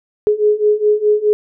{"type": "beating tone pair", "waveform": "sine", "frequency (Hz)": [418.2, 423], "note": ["G#4", "G#4"], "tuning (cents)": [12, 32], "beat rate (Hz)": 4.8, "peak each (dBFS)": [-15, -13], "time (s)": [0.27, 1.33], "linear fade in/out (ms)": 0, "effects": []}